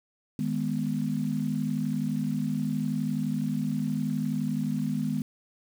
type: chord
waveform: sine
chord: G# minor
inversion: second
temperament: equal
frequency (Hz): 155.56 / 207.7 / 246.9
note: D#3 / G#3 / B3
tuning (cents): 0 / 0 / 0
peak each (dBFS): -31 / -30 / -30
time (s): 0.39-5.22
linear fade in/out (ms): 2
effects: 8-bit